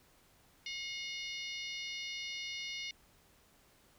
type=harmonic tone; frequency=720 Hz; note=F#5; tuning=47 cents flat; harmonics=3 / 4 / 5 / 6 / 7 / 8; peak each=-43 / -45 / -47 / -49 / -50 / -51 dBFS; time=0.66-2.91 s; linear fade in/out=2 ms; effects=pink hiss -66 dBFS RMS until 3.98 s